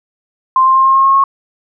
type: tone with pitch steps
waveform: sine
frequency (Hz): 1046.5 / 1053.8 / 1061.1 / 1068.5 / 1075.9 / 1083.4 / 1090.9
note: C6 / C6 / C6 / C6 / C6 / C#6 / C#6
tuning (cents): 0 / +12 / +24 / +36 / +48 / -40 / -28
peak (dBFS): -6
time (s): 0.56-1.239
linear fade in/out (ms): 2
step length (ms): 97
effects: none